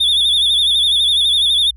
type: tone with vibrato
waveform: triangle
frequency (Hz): 3520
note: A7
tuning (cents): 0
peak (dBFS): -10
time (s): 0-1.71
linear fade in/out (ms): 10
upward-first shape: sine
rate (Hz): 12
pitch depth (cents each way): 87
effects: added 60 Hz sine -37 dBFS peak until 1.76 s